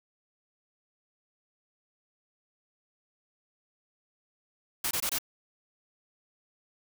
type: noise bursts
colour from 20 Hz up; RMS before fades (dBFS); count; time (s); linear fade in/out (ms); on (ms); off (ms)
white; -30; 4; 4.84-5.186; 5; 70; 22
effects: none